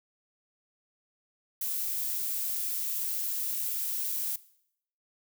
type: noise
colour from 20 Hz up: violet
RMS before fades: -32 dBFS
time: 1.61-4.36 s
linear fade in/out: 5 ms
effects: noise-tail reverb RT60 0.7 s tail -19 dB re dry